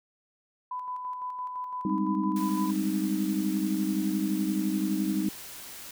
sine tone with tremolo, 1000 Hz, B5, 21 cents sharp, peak -31 dBFS, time 0.71-2.71 s, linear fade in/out 5 ms, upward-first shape square, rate 5.9 Hz, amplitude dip 35%
sine chord, Ab major seventh, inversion third, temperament equal, 196 / 207.7 / 261.6 / 311.1 Hz, G3 / Ab3 / C4 / Eb4, 0 / 0 / 0 / 0 cents, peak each -29 / -34 / -34 / -29 dBFS, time 1.85-5.29 s, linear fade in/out 2 ms
white noise, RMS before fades -43 dBFS, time 2.36-5.91 s, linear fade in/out 2 ms
effects none

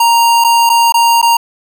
square tone with dropouts, 932.3 Hz, A#5, in tune, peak -7 dBFS, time 0-1.37 s, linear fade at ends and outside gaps 5 ms, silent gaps 0.441-0.445 / 0.694-0.698 / 0.923-0.941 / 1.216-1.226 s, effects none

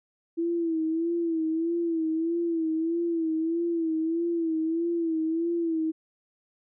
sine tone with vibrato, 329.6 Hz, E4, in tune, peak -24 dBFS, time 0.37-5.92 s, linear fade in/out 20 ms, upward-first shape sine, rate 1.6 Hz, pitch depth 63 cents each way, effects none

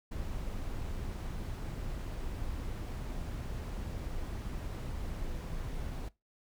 brown noise, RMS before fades -38 dBFS, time 0.11-6.09 s, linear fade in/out 10 ms, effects noise-tail reverb RT60 0.2 s tail -20 dB re dry

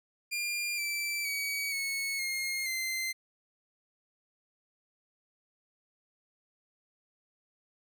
sawtooth tone with pitch steps, 2400 / 2332 / 2265 / 2201 / 2138 / 2077 Hz, D7 / D7 / C#7 / C#7 / C7 / C7, +37 / -13 / +37 / -13 / +37 / -13 cents, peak -28 dBFS, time 0.31-3.13 s, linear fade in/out 20 ms, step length 470 ms, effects none

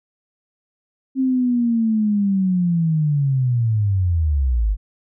sine linear sweep, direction down, 266.8 to 46.84 Hz, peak -15 dBFS, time 1.15-4.77 s, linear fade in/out 50 ms, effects none

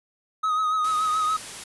triangle tone with vibrato, 1261 Hz, D#6, 23 cents sharp, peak -19 dBFS, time 0.43-1.37 s, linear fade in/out 10 ms, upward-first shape triangle, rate 7 Hz, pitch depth 43 cents each way
white noise, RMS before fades -37 dBFS, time 0.84-1.64 s, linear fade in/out 5 ms
effects resampled to 24000 Hz

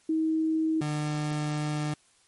sine / 30% pulse tone pair in turn, 318.1 / 150.12 Hz, D#4 / D3, +38 / +38 cents, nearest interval octave + minor second, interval 1300 cents, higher first, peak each -23 / -25 dBFS, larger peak first, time 0.09-0.81 / 0.81-1.94 s, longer second, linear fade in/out 5 ms, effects white hiss -63 dBFS RMS until 2.27 s + MP3 48 kbps

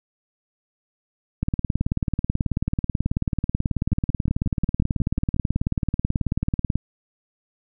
two click trains, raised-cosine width 5 ms, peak -9 / -13 dBFS, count 99 / 9, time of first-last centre 1.43-6.756 / 3.92-5.364 s, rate 18.4 / 5.54 Hz, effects none

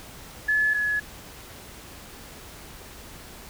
sine tone pair in turn, 1717 / 1696.3 Hz, A6 / G#6, -43 / +36 cents, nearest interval unison, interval 21 cents, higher first, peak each -19 / -22 dBFS, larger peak first, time 0.48-0.74 / 0.74-1 s, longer neither, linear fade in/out 10 ms, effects added 60 Hz sine -52 dBFS peak until 3.49 s + pink hiss -44 dBFS RMS until 3.49 s

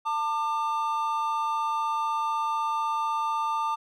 triangle tone pair together, 896 / 1196 Hz, A5 / D6, +31 / +31 cents, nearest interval perfect fourth, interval 500 cents, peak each -26 / -26 dBFS, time 0.05-3.76 s, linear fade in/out 20 ms, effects none

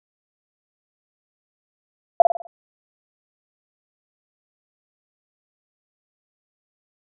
sine tone with echo, 684 Hz, F5, 36 cents flat, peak -3 dBFS, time 2.2-2.22 s, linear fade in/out 2 ms, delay 50 ms, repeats 5, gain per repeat -7 dB, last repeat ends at 2.47 s, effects none

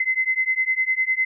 sine beating tone pair, 2048 / 2057.9 Hz, C7 / C7, -38 / -29 cents, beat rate 9.9 Hz, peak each -22 dBFS, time 0-1.25 s, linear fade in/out 5 ms, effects none

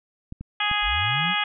clicks, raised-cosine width 5 ms, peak -22 dBFS, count 3, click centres 0.324 / 0.41 / 0.714 s
harmonic tone, 415.3 Hz, G#4, in tune, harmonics 2 / 3 / 4 / 5 / 6 / 7 / 8, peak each -29 / -29 / -29 / -29 / -29 / -29 / -29 dBFS, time 0.6-1.44 s, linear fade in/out 5 ms
sine linear sweep, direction up, 33.16 to 194.6 Hz, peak -28 dBFS, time 0.81-1.35 s, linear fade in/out 50 ms
effects none

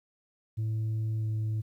sine tone with pitch glide, 110 to 108.93 Hz, A2 to A2, 0 to -17 cents, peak -25 dBFS, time 0.57-1.62 s, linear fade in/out 20 ms, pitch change -17 cents, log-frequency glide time 1.18-1.27 s, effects tanh soft clip ceiling -27 dBFS + 11-bit

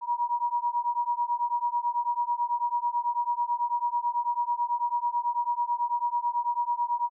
sine beating tone pair, 953 / 962.1 Hz, A#5 / B5, +38 / -46 cents, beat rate 9.1 Hz, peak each -28 dBFS, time 0.01-7.1 s, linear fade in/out 50 ms, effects none

